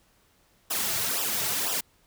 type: noise with flanger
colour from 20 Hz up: white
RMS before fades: -28 dBFS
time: 0.7-1.81 s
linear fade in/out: 10 ms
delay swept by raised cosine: 0.45 to 4.05 ms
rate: 2 Hz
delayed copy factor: -0.9
effects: pink hiss -64 dBFS RMS until 2.06 s